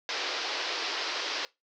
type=band-pass noise; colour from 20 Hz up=white; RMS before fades=-33 dBFS; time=0.09-1.45 s; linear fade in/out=0 ms; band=310 to 5300 Hz; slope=48 dB/octave; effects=noise-tail reverb RT60 0.2 s tail -21 dB re dry